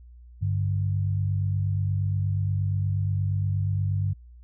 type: tone pair together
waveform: sine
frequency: 98.39 / 146.83 Hz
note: G2 / D3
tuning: +7 / 0 cents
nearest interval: perfect fifth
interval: 693 cents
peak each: -23 / -30 dBFS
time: 0.41-4.14 s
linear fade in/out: 20 ms
effects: added 60 Hz sine -45 dBFS peak until 4.43 s